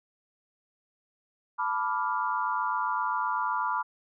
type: chord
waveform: sine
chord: B half-diminished seventh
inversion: third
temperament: equal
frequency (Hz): 880 / 987.8 / 1174.7 / 1396.9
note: A5 / B5 / D6 / F6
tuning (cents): 0 / 0 / 0 / 0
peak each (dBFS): -34 / -29 / -32 / -34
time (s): 1.58-3.83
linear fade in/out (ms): 20
effects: none